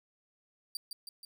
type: tone with echo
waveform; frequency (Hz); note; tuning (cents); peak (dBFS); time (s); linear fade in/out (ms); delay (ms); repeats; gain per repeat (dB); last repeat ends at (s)
sawtooth; 4694; D8; -2; -32; 0.75-0.77; 2; 160; 3; -4; 1.25
effects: none